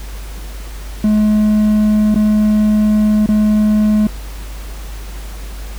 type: tone with dropouts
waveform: triangle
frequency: 212.5 Hz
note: G#3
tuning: 40 cents sharp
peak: -7 dBFS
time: 1.04-4.07 s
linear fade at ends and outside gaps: 2 ms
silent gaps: 2.144-2.158 / 3.261-3.288 s
effects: added 50 Hz sine -25 dBFS peak until 5.78 s + pink hiss -36 dBFS RMS until 5.78 s